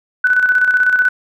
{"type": "tone with tremolo", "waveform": "sine", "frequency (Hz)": 1495, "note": "F#6", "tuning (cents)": 17, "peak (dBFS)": -8, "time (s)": [0.24, 1.09], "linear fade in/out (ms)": 5, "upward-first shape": "square", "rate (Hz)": 16, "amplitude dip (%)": 50, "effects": []}